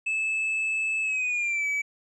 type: tone with pitch glide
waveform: triangle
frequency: 2613 to 2288 Hz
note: E7 to D7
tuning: -16 to -46 cents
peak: -23 dBFS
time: 0.06-1.82 s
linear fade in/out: 10 ms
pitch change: -230 cents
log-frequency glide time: 1.02-1.67 s
effects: resampled to 24000 Hz